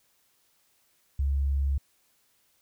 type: tone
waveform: sine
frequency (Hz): 69.2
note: C#2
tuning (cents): -2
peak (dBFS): -23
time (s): 1.19-1.78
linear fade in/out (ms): 5
effects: white hiss -68 dBFS RMS until 2.61 s